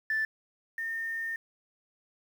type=tone pair in turn; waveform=sine; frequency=1760 / 1821 Hz; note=A6 / A#6; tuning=0 / -41 cents; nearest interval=minor second; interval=59 cents; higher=second; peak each=-25 / -31 dBFS; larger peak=first; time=0.1-0.25 / 0.78-1.36 s; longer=second; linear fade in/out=2 ms; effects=tanh soft clip ceiling -23 dBFS + 9-bit